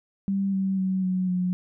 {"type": "tone with pitch steps", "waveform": "sine", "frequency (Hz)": [196, 192.19, 188.45, 184.79, 181.19], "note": ["G3", "G3", "F#3", "F#3", "F#3"], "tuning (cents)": [0, -34, 32, -2, -36], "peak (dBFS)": -22, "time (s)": [0.28, 1.53], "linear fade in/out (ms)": 0, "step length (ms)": 250, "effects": []}